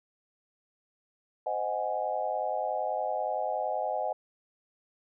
sine chord, Ab dominant seventh, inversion first, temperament equal with one note detuned, 519 / 622.3 / 740 / 830.6 Hz, C5 / Eb5 / Gb5 / Ab5, -14 / 0 / 0 / 0 cents, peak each -36 / -33 / -33 / -34 dBFS, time 1.46-4.13 s, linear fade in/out 5 ms, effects none

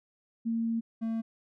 sine / triangle tone pair in turn, 228.5 / 225.6 Hz, A#3 / A3, -34 / +44 cents, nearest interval unison, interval 22 cents, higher first, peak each -27 / -27 dBFS, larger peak neither, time 0.45-0.81 / 1.01-1.22 s, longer first, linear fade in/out 20 ms, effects none

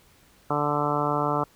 harmonic tone, 146.9 Hz, D3, 1 cent sharp, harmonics 1 / 2 / 3 / 4 / 5 / 6 / 7 / 8 / 9, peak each -31 / -31 / -31 / -31 / -31 / -31 / -31 / -31 / -31 dBFS, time 0.5-1.44 s, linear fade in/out 5 ms, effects pink hiss -58 dBFS RMS until 1.55 s

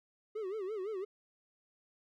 triangle tone with vibrato, 404.2 Hz, G#4, 47 cents flat, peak -34 dBFS, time 0.35-1.05 s, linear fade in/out 10 ms, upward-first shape sine, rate 5.9 Hz, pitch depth 170 cents each way, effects none

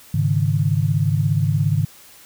sine chord, Ab suspended fourth, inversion none, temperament equal, 103.83 / 138.59 / 155.56 Hz, Ab2 / Db3 / Eb3, 0 / 0 / 0 cents, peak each -20 dBFS, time 0.14-1.85 s, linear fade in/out 5 ms, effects white hiss -46 dBFS RMS until 2.25 s

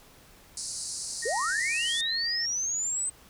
white band-pass noise, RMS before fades -36 dBFS, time 0.57-2.01 s, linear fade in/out 2 ms, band 4200 to 10000 Hz, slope 96 dB/octave
sine tone with vibrato, 1852 Hz, A#6, 12 cents flat, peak -33 dBFS, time 1.22-2.46 s, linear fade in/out 10 ms, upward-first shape triangle, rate 2 Hz, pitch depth 25 cents each way
sine linear sweep, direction up, 390.9 to 8240 Hz, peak -27 dBFS, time 1.25-3.1 s, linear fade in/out 10 ms
effects pink hiss -55 dBFS RMS until 3.29 s

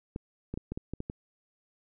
clicks, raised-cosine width 3 ms, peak -22 dBFS, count 8, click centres 0.161 / 0.54 / 0.575 / 0.72 / 0.775 / 0.936 / 1.004 / 1.099 s, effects none

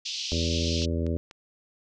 white band-pass noise, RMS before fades -33 dBFS, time 0.05-0.86 s, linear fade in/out 10 ms, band 2700 to 5800 Hz, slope 48 dB/octave
harmonic tone, 82.9 Hz, E2, 10 cents sharp, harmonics 1 / 2 / 3 / 4 / 5 / 6 / 7, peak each -27 / -34 / -32 / -35 / -36 / -39 / -38 dBFS, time 0.32-1.17 s, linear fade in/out 0 ms
click train, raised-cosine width 0.2 ms, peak -28 dBFS, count 3, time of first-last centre 0.82-1.311 s, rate 4.07 Hz
effects none

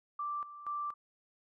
sine tone with tremolo, 1174 Hz, D6, 1 cent flat, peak -34 dBFS, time 0.19-0.94 s, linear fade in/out 5 ms, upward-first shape square, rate 2.1 Hz, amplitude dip 75%, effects none

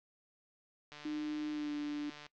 click train, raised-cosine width 0.2 ms, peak -32 dBFS, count 200, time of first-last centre 0.92-2.265 s, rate 148 Hz
sine tone with pitch glide, 302.8 to 294.5 Hz, D#4 to D4, -47 to +5 cents, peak -35 dBFS, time 1.05-2.1 s, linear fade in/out 5 ms, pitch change -48 cents, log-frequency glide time 1.51-1.72 s
effects noise-tail reverb RT60 0.1 s tail -21 dB re dry + low-pass 5000 Hz 12 dB/octave

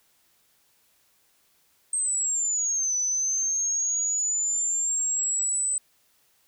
sine linear two-way sweep, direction down then up, 8390 to 5970 to 8080 Hz, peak -23 dBFS, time 1.93-5.78 s, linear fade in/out 2 ms, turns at 2.96 s, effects white hiss -65 dBFS RMS until 6.47 s

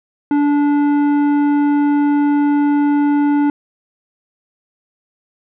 sine tone with tanh clipping, 290 Hz, D4, 22 cents flat, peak -13 dBFS, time 0.31-3.5 s, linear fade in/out 2 ms, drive 11 dB, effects none

